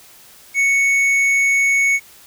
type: tone with tanh clipping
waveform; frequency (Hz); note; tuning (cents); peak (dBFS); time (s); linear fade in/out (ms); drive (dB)
sine; 2217; C#7; 0; -14; 0.54-2; 50; 8
effects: white hiss -45 dBFS RMS until 2.26 s